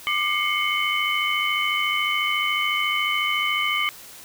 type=tone cluster; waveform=sine; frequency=1191 / 2123 / 2217 / 3023 Hz; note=D6 / C7 / C#7 / F#7; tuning=+24 / +25 / 0 / +36 cents; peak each=-26 dBFS; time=0.07-3.89 s; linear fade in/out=0 ms; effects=white hiss -43 dBFS RMS until 4.24 s